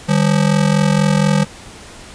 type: ring-modulated tone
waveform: square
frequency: 174.61 Hz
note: F3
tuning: in tune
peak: -9 dBFS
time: 0.08-1.45 s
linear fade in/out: 20 ms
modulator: 22.1 Hz
effects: pink hiss -37 dBFS RMS until 2.14 s + resampled to 22050 Hz